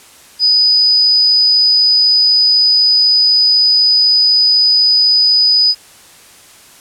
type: tone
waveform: sine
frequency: 4978 Hz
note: D#8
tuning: in tune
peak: -7 dBFS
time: 0.39-5.75 s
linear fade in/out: 50 ms
effects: white hiss -41 dBFS RMS until 6.8 s + low-pass 11000 Hz 12 dB/octave